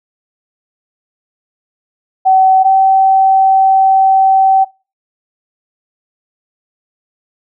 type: tone pair in turn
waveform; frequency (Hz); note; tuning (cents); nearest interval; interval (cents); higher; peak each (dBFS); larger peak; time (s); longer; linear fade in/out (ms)
sine; 760 / 769.3; F#5 / G5; +46 / -33; unison; 21; second; -5; neither; 2.25-2.64 / 2.64-4.65; second; 20
effects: noise-tail reverb RT60 0.3 s tail -22 dB re dry